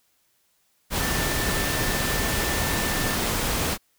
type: tone in noise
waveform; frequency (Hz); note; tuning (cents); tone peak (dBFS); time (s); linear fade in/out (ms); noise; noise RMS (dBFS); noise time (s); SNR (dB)
sine; 1781; A6; +21; -32; 0.98-3.18; 50; pink; -25; 0.9-3.78; -10
effects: white hiss -67 dBFS RMS until 3.98 s